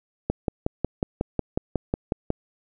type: click train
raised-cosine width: 2 ms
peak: -9 dBFS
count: 12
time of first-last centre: 0.3-2.304 s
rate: 5.49 Hz
effects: none